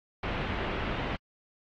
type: low-pass noise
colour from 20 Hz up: pink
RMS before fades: -33 dBFS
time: 0.23-1.16 s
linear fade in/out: 2 ms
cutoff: 3000 Hz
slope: 24 dB/octave
effects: AAC 32 kbps